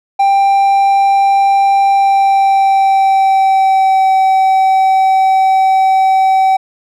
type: tone with pitch glide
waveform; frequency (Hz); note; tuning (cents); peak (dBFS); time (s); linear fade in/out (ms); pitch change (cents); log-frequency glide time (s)
triangle; 789 to 765.2; G5 to G5; +11 to -42; -5; 0.19-6.57; 10; -53; 1.83-4.11
effects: none